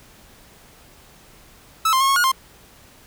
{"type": "tone with pitch steps", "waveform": "45% pulse", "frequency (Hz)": [1304, 1051, 1083, 1095, 1439, 1055], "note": ["E6", "C6", "C#6", "C#6", "F#6", "C6"], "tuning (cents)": [-19, 7, -41, -22, -49, 14], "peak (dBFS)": -15, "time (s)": [1.85, 2.318], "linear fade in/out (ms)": 5, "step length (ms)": 78, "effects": ["pink hiss -49 dBFS RMS until 3.06 s"]}